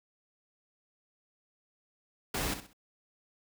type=noise with echo; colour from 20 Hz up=pink; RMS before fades=-33 dBFS; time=2.34-2.54 s; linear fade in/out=5 ms; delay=64 ms; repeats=3; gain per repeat=-10 dB; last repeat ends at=2.732 s; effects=none